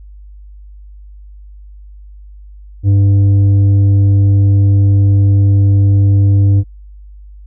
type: tone with tanh clipping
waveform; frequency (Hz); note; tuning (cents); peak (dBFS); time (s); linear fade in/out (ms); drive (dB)
sine; 99.4; G2; +25; -7; 2.83-6.64; 50; 6
effects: added 50 Hz sine -32 dBFS peak until 7.46 s